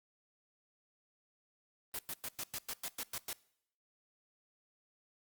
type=noise bursts; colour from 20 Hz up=white; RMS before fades=-40 dBFS; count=10; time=1.94-3.33 s; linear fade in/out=2 ms; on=49 ms; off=100 ms; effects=noise-tail reverb RT60 0.7 s tail -22 dB re dry + Opus 32 kbps